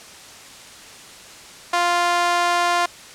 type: tone with high-pass filter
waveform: sawtooth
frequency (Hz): 349.2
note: F4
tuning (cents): 0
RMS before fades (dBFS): -19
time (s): 1.73-2.86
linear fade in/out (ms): 5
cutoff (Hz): 840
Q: 1.9
effects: white hiss -41 dBFS RMS until 3.14 s + low-pass 8000 Hz 12 dB/octave